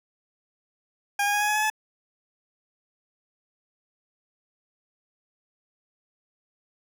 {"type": "tone with pitch steps", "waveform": "20% pulse", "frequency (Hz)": [810, 818.5, 827, 835.7, 844.4, 853.2, 862.1], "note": ["G#5", "G#5", "G#5", "G#5", "G#5", "G#5", "A5"], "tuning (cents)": [-43, -25, -8, 11, 29, 46, -36], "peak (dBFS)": -17, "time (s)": [1.19, 1.701], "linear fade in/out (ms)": 5, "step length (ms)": 73, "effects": []}